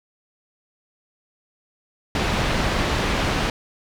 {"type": "low-pass noise", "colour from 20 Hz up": "pink", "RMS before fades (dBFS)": -22, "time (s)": [2.15, 3.5], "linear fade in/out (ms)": 2, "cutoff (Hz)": 3900, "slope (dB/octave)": 12, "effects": []}